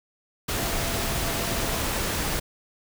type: tone in noise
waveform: sine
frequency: 674 Hz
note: E5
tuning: 38 cents sharp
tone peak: -37 dBFS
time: 0.57-1.8 s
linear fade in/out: 10 ms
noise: pink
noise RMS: -27 dBFS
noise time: 0.48-2.4 s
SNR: -13 dB
effects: none